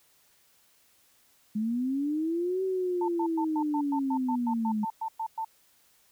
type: linear two-way sweep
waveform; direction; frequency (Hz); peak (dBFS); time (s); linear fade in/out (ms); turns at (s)
sine; up then down; 208.2 to 381.8 to 208.2; -26; 1.55-4.85; 10; 2.63
type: tone bursts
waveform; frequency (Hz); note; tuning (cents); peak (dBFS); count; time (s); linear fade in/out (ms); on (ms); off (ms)
sine; 893; A5; +25; -29; 14; 3.01-5.448; 5; 72; 110
effects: white hiss -64 dBFS RMS until 6.11 s